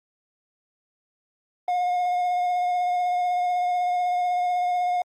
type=tone with vibrato; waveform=triangle; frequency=717 Hz; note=F5; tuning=45 cents sharp; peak=-19 dBFS; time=1.68-5.02 s; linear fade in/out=2 ms; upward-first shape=triangle; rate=16 Hz; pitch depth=20 cents each way; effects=Opus 32 kbps